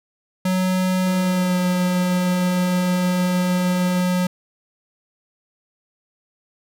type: tone with pitch glide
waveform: square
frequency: 185 to 181.09 Hz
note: F#3 to F#3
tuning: 0 to -37 cents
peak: -18 dBFS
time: 0.45-4.27 s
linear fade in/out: 5 ms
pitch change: -37 cents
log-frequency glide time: 1.17-1.59 s
type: tone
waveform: 20% pulse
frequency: 174.6 Hz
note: F3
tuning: in tune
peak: -28 dBFS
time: 1.06-4.01 s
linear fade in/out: 5 ms
effects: none